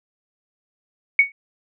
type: tone with exponential decay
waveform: sine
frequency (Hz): 2230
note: C#7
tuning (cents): +10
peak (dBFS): -6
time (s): 1.19-1.32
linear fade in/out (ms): 2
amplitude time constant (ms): 27
effects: none